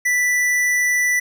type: tone with tanh clipping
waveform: sine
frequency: 1975.5 Hz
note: B6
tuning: in tune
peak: -17 dBFS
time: 0.05-1.2 s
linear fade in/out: 10 ms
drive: 17 dB
effects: none